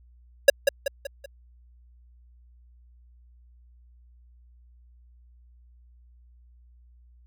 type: tone with echo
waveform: square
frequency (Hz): 554.4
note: C#5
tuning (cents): 0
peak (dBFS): -9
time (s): 0.48-0.5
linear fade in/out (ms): 5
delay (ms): 190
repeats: 4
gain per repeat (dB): -7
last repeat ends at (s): 1.26
effects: added 60 Hz sine -52 dBFS peak until 7.26 s